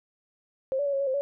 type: tone with pitch steps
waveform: sine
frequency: 530 / 574 / 564 / 548 / 558 / 522 / 565 Hz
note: C5 / D5 / C#5 / C#5 / C#5 / C5 / C#5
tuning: +22 / -40 / +30 / -20 / +11 / -4 / +33 cents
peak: -24 dBFS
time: 0.72-1.21 s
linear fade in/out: 0 ms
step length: 70 ms
effects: none